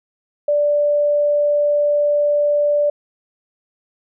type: tone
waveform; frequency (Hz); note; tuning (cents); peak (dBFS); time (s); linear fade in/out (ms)
sine; 586; D5; -4; -13; 0.48-2.9; 5
effects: none